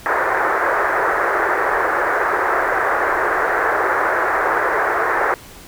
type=band-pass noise; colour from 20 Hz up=white; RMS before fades=-18 dBFS; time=0.06-5.34 s; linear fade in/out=0 ms; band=350 to 1800 Hz; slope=48 dB/octave; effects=pink hiss -40 dBFS RMS until 5.67 s